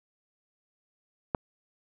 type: click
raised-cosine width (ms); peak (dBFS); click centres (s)
1; -12; 1.348
effects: none